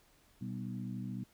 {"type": "harmonic tone with a mistuned harmonic", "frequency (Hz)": 61.74, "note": "B1", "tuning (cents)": 0, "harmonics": [2, 3, 4, 5], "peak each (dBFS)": [-42, -41, -44, -52], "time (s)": [0.41, 1.24], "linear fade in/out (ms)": 5, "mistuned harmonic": 3, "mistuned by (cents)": 72, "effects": ["pink hiss -67 dBFS RMS until 1.33 s"]}